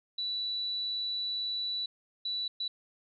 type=tone bursts at uneven times; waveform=sine; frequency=3951 Hz; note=B7; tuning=in tune; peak=-31 dBFS; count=3; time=0.18-1.86 / 2.25-2.48 / 2.6-2.68 s; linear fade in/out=5 ms; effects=none